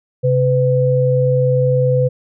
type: tone pair together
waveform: sine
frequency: 133.2 / 502.9 Hz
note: C3 / B4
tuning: +31 / +31 cents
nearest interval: octave + major seventh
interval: 2300 cents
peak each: -14 dBFS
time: 0.23-2.09 s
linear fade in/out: 20 ms
effects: none